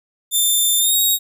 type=tone with pitch glide; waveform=5% pulse; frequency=3574 to 3778 Hz; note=A7 to A#7; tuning=+26 to +22 cents; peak=-7 dBFS; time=0.31-1.19 s; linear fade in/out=50 ms; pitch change=+96 cents; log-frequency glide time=0.78-0.96 s; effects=none